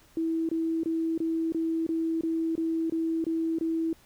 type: tone bursts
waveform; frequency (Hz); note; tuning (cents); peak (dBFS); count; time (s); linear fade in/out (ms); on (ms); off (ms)
sine; 326.2; E4; -18; -25; 11; 0.17-3.93; 2; 320; 24
effects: pink hiss -59 dBFS RMS until 4.05 s